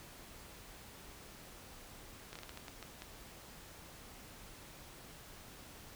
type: slowing click train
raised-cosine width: 0.2 ms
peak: -29 dBFS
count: 9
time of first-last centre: 2.33-3.021 s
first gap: 25 ms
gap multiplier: 1.34
effects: pink hiss -54 dBFS RMS until 5.95 s